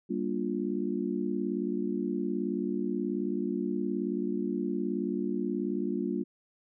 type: chord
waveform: sine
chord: G minor seventh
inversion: none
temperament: just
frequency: 196 / 235.2 / 294 / 352.8 Hz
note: G3 / Bb3 / D4 / F4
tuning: 0 / +16 / +2 / +18 cents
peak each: -34 dBFS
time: 0.09-6.24 s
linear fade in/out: 20 ms
effects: none